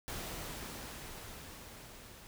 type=noise with level ramp; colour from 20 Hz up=pink; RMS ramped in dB=-41 to -54 dBFS; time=0.08-2.27 s; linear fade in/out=0 ms; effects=none